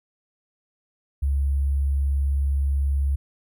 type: tone with sample-and-hold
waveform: sine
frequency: 69.3 Hz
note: C#2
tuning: in tune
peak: -19 dBFS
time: 1.22-3.16 s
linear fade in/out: 10 ms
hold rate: 11025 Hz
effects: none